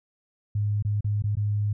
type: tone with dropouts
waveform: sine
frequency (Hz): 103.83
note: G#2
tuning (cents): 0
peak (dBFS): -22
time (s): 0.55-1.73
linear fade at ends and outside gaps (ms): 5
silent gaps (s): 0.825-0.849 / 1.008-1.044 / 1.223-1.239 / 1.354-1.369
effects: none